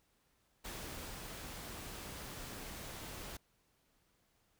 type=noise with ADSR envelope; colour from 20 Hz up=pink; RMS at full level=-45 dBFS; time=0.64-3.37 s; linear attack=14 ms; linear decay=520 ms; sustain=-2 dB; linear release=4 ms; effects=pink hiss -75 dBFS RMS until 4.59 s